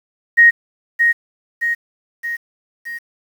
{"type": "tone with echo", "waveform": "sine", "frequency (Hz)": 1872, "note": "A#6", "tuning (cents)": 7, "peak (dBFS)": -5, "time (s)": [0.37, 0.51], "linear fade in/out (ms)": 20, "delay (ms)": 620, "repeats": 4, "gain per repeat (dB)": -5, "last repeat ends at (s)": 2.99, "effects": ["7-bit"]}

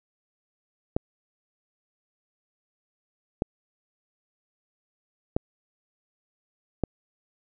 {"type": "clicks", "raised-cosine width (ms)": 2, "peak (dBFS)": -10, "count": 4, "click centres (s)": [0.965, 3.421, 5.365, 6.837], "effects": []}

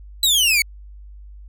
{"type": "exponential sweep", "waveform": "sawtooth", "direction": "down", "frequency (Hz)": [4012, 2195], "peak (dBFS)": -11, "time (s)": [0.23, 0.62], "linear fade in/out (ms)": 2, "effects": ["added 50 Hz sine -37 dBFS peak until 1.48 s"]}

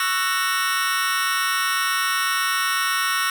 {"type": "chord", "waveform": "sawtooth", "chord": "F# dominant seventh", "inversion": "second", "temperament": "just", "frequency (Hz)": [1110, 1332, 1480, 1850], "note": ["C#6", "E6", "F#6", "A#6"], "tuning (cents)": [2, 18, 0, -14], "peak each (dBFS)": -22, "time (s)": [0, 3.3], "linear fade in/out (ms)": 2, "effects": []}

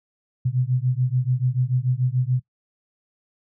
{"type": "beating tone pair", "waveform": "sine", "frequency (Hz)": [123.47, 130.37], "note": ["B2", "C3"], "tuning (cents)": [0, -6], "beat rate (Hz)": 6.9, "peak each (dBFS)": -22, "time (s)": [0.45, 2.4], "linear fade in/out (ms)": 10, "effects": ["noise-tail reverb RT60 0.1 s tail -19 dB re dry"]}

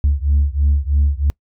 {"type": "beating tone pair", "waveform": "sine", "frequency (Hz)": [70.2, 73.3], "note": ["C#2", "D2"], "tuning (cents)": [22, -3], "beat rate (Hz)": 3.1, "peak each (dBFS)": [-14, -15], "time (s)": [0.04, 1.3], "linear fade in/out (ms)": 0, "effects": ["noise-tail reverb RT60 0.1 s tail -26 dB re dry", "tanh soft clip ceiling -8 dBFS"]}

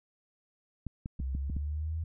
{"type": "clicks", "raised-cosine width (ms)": 5, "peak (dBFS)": -24, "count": 6, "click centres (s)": [0.867, 1.059, 1.2, 1.35, 1.499, 1.566]}
{"type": "exponential sweep", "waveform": "sine", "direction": "up", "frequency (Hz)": [64.1, 82.41], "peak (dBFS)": -31, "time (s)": [1.19, 2.04], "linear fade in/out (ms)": 5}
{"effects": []}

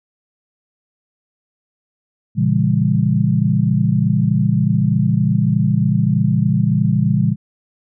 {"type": "chord", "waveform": "sine", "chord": "A# diminished seventh", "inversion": "none", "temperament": "just", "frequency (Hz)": [116.54, 139.85, 167.82, 201.4], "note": ["A#2", "C#3", "E3", "G3"], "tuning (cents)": [0, 16, 31, 47], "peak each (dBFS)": -18, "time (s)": [2.35, 7.36], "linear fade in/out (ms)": 50, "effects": []}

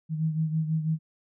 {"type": "beating tone pair", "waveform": "sine", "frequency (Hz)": [157.4, 163.5], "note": ["D#3", "E3"], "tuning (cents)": [20, -14], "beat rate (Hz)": 6.1, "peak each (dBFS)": [-25, -32], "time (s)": [0.09, 0.99], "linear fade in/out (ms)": 50, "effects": []}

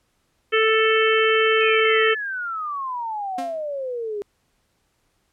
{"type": "harmonic tone", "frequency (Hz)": 441, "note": "A4", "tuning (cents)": 4, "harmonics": [1, 3, 4, 5, 6, 7], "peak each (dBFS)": [-18, -23, -24, -25, -26, -26], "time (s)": [0.52, 2.15], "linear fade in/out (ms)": 20}
{"type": "exponential sweep", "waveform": "sine", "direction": "down", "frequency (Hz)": [2570, 400], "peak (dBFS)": -25, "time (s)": [1.61, 4.22], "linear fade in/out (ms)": 0}
{"type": "tone with exponential decay", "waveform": "sawtooth", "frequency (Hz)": 266.4, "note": "C4", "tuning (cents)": 31, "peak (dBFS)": -23, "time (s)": [3.38, 3.65], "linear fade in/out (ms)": 5, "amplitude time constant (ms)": 58}
{"effects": ["pink hiss -68 dBFS RMS until 5.32 s", "low-pass 12000 Hz 12 dB/octave"]}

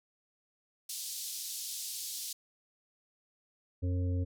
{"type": "band-pass noise", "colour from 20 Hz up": "pink", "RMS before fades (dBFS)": -40, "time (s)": [0.89, 2.33], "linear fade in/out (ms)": 5, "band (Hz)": [4100, 15000], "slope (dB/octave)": 24}
{"type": "harmonic tone", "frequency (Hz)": 89.8, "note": "F2", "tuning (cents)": 49, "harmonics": [1, 3, 5, 6], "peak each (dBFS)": [-29, -39, -46, -48], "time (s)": [3.82, 4.25], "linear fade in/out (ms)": 20}
{"effects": []}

